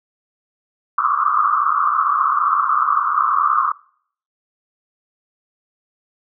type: band-pass noise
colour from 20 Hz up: pink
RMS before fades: -17 dBFS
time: 0.98-3.72 s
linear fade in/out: 5 ms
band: 1100 to 1300 Hz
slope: 96 dB/octave
effects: noise-tail reverb RT60 0.6 s tail -24 dB re dry